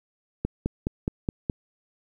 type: click train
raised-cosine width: 3 ms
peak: -12 dBFS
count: 6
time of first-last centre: 0.45-1.498 s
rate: 4.77 Hz
effects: 9-bit